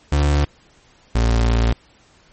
35% pulse tone pair in turn, 72.6 / 57.49 Hz, D2 / A#1, -19 / -23 cents, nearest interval major third, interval 404 cents, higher first, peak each -12 dBFS, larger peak neither, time 0.12-0.45 / 1.15-1.73 s, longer second, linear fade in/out 5 ms, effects pink hiss -53 dBFS RMS until 2.32 s + MP3 32 kbps

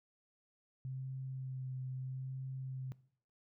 sine tone with vibrato, 130.81 Hz, C3, in tune, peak -39 dBFS, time 0.85-2.92 s, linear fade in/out 0 ms, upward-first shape sine, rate 0.77 Hz, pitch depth 17 cents each way, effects noise-tail reverb RT60 0.6 s tail -20 dB re dry

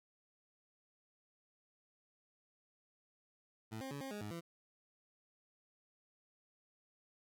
20% pulse tone with pitch steps, 110.3 / 266.2 / 141.5 / 268.5 / 207.4 / 104.4 / 168.7 Hz, A2 / C4 / C#3 / C4 / G#3 / G#2 / E3, +5 / +30 / +36 / +45 / -2 / +10 / +40 cents, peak -38 dBFS, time 3.71-4.41 s, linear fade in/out 20 ms, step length 100 ms, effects none

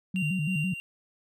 sine tone with vibrato, 168.2 Hz, E3, 35 cents sharp, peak -26 dBFS, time 0.14-0.74 s, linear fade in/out 5 ms, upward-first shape square, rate 6 Hz, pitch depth 180 cents each way
triangle tone with tremolo, 2769 Hz, F7, 15 cents flat, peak -29 dBFS, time 0.16-0.8 s, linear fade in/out 0 ms, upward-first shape sine, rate 3 Hz, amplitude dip 50%
effects none

